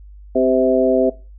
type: harmonic tone with a mistuned harmonic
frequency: 130 Hz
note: C3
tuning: 11 cents flat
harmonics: 2 / 3 / 4 / 5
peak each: -18 / -18 / -18 / -18 dBFS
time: 0.35-1.1 s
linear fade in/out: 10 ms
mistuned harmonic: 4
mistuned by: -16 cents
effects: noise-tail reverb RT60 0.3 s tail -19 dB re dry + added 50 Hz sine -37 dBFS peak until 1.38 s